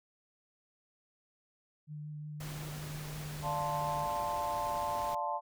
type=tone with vibrato; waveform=sine; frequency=150.4 Hz; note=D3; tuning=42 cents sharp; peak=-40 dBFS; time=1.87-4.08 s; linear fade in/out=50 ms; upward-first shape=sine; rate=5.6 Hz; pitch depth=11 cents each way
type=noise; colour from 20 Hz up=pink; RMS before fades=-46 dBFS; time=2.4-5.15 s; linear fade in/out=5 ms
type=chord; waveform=sine; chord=D minor seventh; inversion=none; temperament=equal; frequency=587.3 / 698.5 / 880 / 1046.5 Hz; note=D5 / F5 / A5 / C6; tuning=0 / 0 / 0 / 0 cents; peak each=-40 / -39 / -35 / -38 dBFS; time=3.42-5.41 s; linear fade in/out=50 ms
effects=none